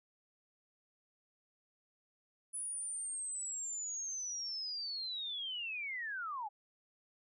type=linear sweep; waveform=sine; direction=down; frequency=9956 to 790 Hz; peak=-38 dBFS; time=2.53-6.49 s; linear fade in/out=20 ms; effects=none